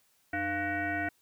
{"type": "tone with frequency modulation", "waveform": "sine", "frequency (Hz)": 1093, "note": "C#6", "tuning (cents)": -25, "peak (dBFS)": -29, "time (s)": [0.33, 1.09], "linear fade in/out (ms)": 5, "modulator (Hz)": 395, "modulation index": 2.5, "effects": ["white hiss -69 dBFS RMS until 1.21 s"]}